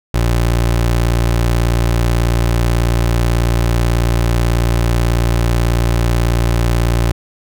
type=tone; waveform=25% pulse; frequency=58.27 Hz; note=A#1; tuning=in tune; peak=-8 dBFS; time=0.14-7.12 s; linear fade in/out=5 ms; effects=none